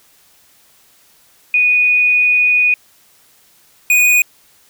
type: tone pair in turn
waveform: sine / square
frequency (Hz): 2473 / 2473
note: D#7 / D#7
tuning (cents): -11 / -11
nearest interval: unison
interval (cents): 0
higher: neither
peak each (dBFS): -9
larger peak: neither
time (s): 1.54-2.74 / 3.9-4.22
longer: first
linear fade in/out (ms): 2
effects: white hiss -51 dBFS RMS until 4.69 s

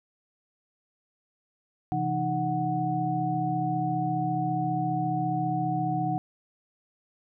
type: tone cluster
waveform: sine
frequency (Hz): 133.3 / 168 / 309.2 / 739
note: C3 / E3 / D#4 / F#5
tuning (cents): +33 / +33 / -11 / -2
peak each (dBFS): -32 / -31 / -32 / -28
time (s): 1.92-6.18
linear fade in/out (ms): 0
effects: none

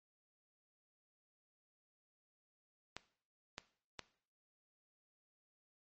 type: clicks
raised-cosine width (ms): 0.2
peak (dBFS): -25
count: 3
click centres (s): 2.966 / 3.581 / 3.993
effects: noise-tail reverb RT60 0.5 s tail -17 dB re dry + MP3 32 kbps

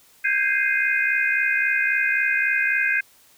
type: chord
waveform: sine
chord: Ab major seventh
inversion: third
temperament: equal with one note detuned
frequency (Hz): 1568 / 1631.7 / 2093 / 2489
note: G6 / Ab6 / C7 / Eb7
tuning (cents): 0 / -31 / 0 / 0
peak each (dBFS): -24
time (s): 0.24-3.01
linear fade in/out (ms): 10
effects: white hiss -55 dBFS RMS until 3.37 s

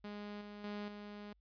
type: tone with level steps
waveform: sawtooth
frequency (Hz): 206.7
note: G#3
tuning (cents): -8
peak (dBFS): -40 / -44 / -37 / -43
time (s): 0.04-1.33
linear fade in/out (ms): 5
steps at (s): 0.41 / 0.64 / 0.88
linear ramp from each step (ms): 2
effects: added 50 Hz sine -69 dBFS peak until 1.4 s + resampled to 11025 Hz

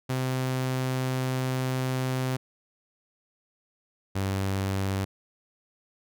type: tone pair in turn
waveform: sawtooth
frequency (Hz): 129.5 / 97.02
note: C3 / G2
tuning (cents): -17 / -17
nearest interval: perfect fourth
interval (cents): 500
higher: first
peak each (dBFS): -22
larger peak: neither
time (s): 0.09-2.37 / 4.15-5.05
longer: first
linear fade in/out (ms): 10
effects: none

